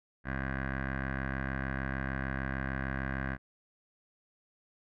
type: tone with low-pass filter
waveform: 15% pulse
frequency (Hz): 66.6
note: C2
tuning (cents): +31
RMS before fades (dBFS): -35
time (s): 0.24-3.38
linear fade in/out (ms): 50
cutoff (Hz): 1700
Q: 6.7
effects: none